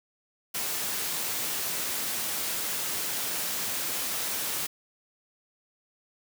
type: high-pass noise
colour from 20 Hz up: white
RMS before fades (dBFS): -31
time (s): 0.54-4.67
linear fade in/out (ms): 10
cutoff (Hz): 110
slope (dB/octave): 12
effects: none